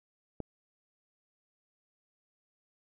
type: click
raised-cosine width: 2 ms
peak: -23 dBFS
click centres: 0.403 s
effects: none